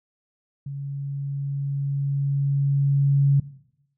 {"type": "tone with level ramp", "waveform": "sine", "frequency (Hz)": 139.8, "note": "C#3", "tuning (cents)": 15, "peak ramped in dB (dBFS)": [-29, -14], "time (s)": [0.66, 3.4], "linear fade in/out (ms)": 5, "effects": ["noise-tail reverb RT60 0.8 s tail -18 dB re dry"]}